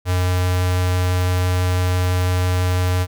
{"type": "tone with notch filter", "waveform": "square", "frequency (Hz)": 90.6, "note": "F#2", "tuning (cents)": -36, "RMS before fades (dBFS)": -18, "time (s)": [0.05, 3.07], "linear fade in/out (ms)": 50, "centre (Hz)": 210, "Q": 0.8, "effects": []}